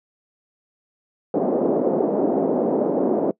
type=band-pass noise; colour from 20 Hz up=pink; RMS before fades=-20 dBFS; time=1.34-3.31 s; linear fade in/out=2 ms; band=230 to 610 Hz; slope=24 dB/octave; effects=noise-tail reverb RT60 0.1 s tail -22 dB re dry + high-pass 150 Hz 12 dB/octave